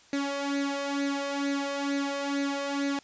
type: tone with flanger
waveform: sawtooth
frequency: 280.5 Hz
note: C#4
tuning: 21 cents sharp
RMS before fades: -30 dBFS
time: 0.13-2.99 s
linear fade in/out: 2 ms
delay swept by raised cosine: 0.47 to 1.67 ms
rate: 2.2 Hz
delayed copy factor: +0.7
effects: white hiss -57 dBFS RMS until 3.03 s + resampled to 16000 Hz